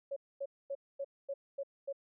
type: tone bursts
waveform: sine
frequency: 554.4 Hz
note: C#5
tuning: in tune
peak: -35 dBFS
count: 7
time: 0.11-1.928 s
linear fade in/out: 10 ms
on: 54 ms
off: 240 ms
effects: none